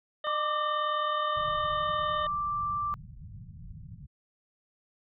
harmonic tone, 607 Hz, D#5, 43 cents flat, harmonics 1 / 2 / 3 / 5 / 6, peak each -34 / -37 / -39 / -41 / -42 dBFS, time 0.24-2.27 s, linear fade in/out 5 ms
sine tone, 1174.7 Hz, D6, in tune, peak -28 dBFS, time 0.27-2.94 s, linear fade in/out 0 ms
white low-pass noise, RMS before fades -45 dBFS, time 1.36-4.07 s, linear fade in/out 10 ms, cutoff 170 Hz, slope 48 dB/octave
effects none

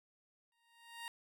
15% pulse tone with exponential growth, 932.3 Hz, A#5, in tune, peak -35 dBFS, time 0.52-1.08 s, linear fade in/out 1 ms, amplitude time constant 120 ms, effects none

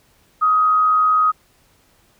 sine tone with frequency modulation, 1257 Hz, D#6, 17 cents sharp, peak -12 dBFS, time 0.41-1.32 s, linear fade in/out 20 ms, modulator 94.9 Hz, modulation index 0.27, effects pink hiss -57 dBFS RMS until 2.19 s

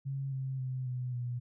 sine tone with pitch steps, 136.5 / 132.77 / 129.14 / 125.61 / 122.17 Hz, C#3 / C3 / C3 / B2 / B2, -26 / +26 / -22 / +30 / -18 cents, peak -33 dBFS, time 0.05-1.4 s, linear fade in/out 20 ms, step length 270 ms, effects none

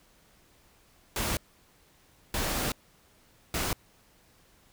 pink noise bursts at uneven times, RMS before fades -30 dBFS, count 3, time 1.16-1.37 / 2.34-2.72 / 3.54-3.73 s, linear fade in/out 2 ms, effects pink hiss -62 dBFS RMS until 4.72 s

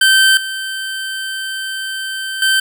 25% pulse tone with level steps, 1551 Hz, G6, 19 cents flat, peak -4 / -17 / -7 dBFS, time 0.01-2.6 s, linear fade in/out 5 ms, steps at 0.37 / 2.42 s, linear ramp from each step 2 ms, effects none

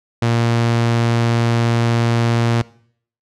sawtooth tone, 116.9 Hz, A#2, 5 cents sharp, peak -10 dBFS, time 0.22-2.62 s, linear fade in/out 5 ms, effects noise-tail reverb RT60 0.6 s tail -21 dB re dry + low-pass 6000 Hz 12 dB/octave

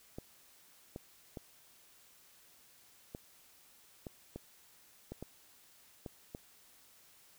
clicks, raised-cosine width 2 ms, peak -29 dBFS, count 10, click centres 0.185 / 0.961 / 1.372 / 3.149 / 4.068 / 4.36 / 5.12 / 5.226 / 6.062 / 6.349 s, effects white hiss -63 dBFS RMS until 7.38 s

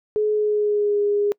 sine tone with pitch glide, 424.7 to 410.5 Hz, G#4 to G#4, +39 to -20 cents, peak -17 dBFS, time 0.16-1.32 s, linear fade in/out 0 ms, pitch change -59 cents, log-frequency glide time 0.32-1 s, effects noise-tail reverb RT60 0.1 s tail -25 dB re dry

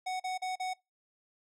square tone bursts, 743 Hz, F#5, 7 cents sharp, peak -33 dBFS, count 4, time 0.06-0.737 s, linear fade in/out 10 ms, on 140 ms, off 39 ms, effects noise-tail reverb RT60 0.2 s tail -22 dB re dry + low-pass 8000 Hz 12 dB/octave

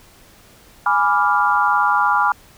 sine chord, G# diminished seventh, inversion none, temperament equal, 830.6 / 987.8 / 1174.7 / 1396.9 Hz, G#5 / B5 / D6 / F6, 0 / 0 / 0 / 0 cents, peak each -19 dBFS, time 0.86-2.32 s, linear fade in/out 2 ms, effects pink hiss -48 dBFS RMS until 2.57 s

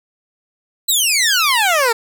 15% pulse exponential sweep, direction down, 4091 to 440 Hz, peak -6 dBFS, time 0.88-1.93 s, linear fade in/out 10 ms, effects none

